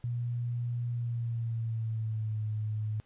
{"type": "tone with pitch glide", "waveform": "sine", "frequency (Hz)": [120, 107.53], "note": ["B2", "A2"], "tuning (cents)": [-49, -39], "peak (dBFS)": -30, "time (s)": [0.04, 3], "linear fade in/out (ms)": 0, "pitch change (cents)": -190, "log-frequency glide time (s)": [0.9, 2.43], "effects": ["pink hiss -67 dBFS RMS until 3.05 s", "resampled to 8000 Hz"]}